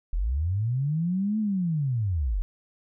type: linear two-way sweep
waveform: sine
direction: up then down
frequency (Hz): 36.71 to 220 to 37.66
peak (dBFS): -23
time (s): 0.13-2.42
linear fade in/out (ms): 0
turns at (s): 1.39
effects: none